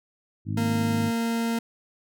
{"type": "harmonic tone", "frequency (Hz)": 52.3, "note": "G#1", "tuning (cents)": 13, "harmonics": [2, 3, 4, 5, 6], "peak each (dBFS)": [-28, -32, -34, -36, -38], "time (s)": [0.45, 1.12], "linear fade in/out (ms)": 50}
{"type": "tone", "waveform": "40% pulse", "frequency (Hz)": 230.4, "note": "A#3", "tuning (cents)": -20, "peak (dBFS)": -23, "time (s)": [0.57, 1.59], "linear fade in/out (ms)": 5}
{"effects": []}